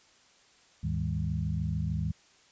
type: tone cluster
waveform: sine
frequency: 78.1 / 104.8 / 158.1 / 201.2 Hz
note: D#2 / G#2 / D#3 / G3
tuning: +7 / +16 / +28 / +45 cents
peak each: -33 / -34 / -32 / -38 dBFS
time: 0.83-2.12 s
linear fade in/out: 10 ms
effects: white hiss -61 dBFS RMS until 2.51 s + resampled to 16000 Hz